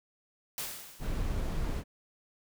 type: noise with exponential decay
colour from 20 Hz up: white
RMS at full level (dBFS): -35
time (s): 0.58-1.41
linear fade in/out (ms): 1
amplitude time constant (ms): 180
type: noise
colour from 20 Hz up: brown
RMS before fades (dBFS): -32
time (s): 0.99-1.84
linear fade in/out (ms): 50
effects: none